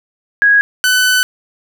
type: tone pair in turn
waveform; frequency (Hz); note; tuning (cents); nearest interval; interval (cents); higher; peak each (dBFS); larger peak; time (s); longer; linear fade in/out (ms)
sine / sawtooth; 1654 / 1503.3; G#6 / F#6; -8 / +27; major second; 165; first; -6; neither; 0.42-0.61 / 0.84-1.23; second; 0
effects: none